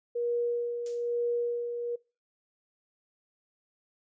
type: tone with tremolo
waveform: sine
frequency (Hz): 476.9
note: A#4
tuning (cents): +39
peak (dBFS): -26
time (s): 0.15-1.96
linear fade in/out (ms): 10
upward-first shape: sine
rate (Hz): 1.1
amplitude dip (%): 50
type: noise with exponential decay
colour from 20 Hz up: violet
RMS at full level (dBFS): -37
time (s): 0.86-1.15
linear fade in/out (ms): 1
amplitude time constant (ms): 62
effects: noise-tail reverb RT60 0.3 s tail -23 dB re dry + resampled to 16000 Hz